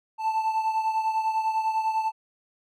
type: beating tone pair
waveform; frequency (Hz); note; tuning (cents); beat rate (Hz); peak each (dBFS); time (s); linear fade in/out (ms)
triangle; 880 / 890; A5 / A5; 0 / +20; 10; -22 / -29; 0.18-2.12; 50
effects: none